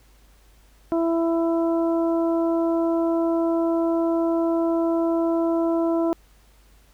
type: harmonic tone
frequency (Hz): 332.4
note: E4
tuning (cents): +15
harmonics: 1 / 2 / 3 / 4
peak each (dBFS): -20 / -25 / -33 / -38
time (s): 0.92-6.13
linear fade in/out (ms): 0
effects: added 50 Hz sine -53 dBFS peak until 6.93 s + pink hiss -59 dBFS RMS until 6.93 s